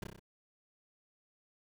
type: noise with echo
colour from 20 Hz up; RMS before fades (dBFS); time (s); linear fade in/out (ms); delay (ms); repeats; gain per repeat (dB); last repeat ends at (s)
brown; -37; 0.02-0.04; 5; 31; 5; -3; 0.195
effects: none